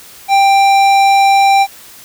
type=tone with tanh clipping; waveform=sine; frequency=788 Hz; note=G5; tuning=9 cents sharp; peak=-8 dBFS; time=0.28-1.67 s; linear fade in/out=50 ms; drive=16 dB; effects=white hiss -37 dBFS RMS until 2.04 s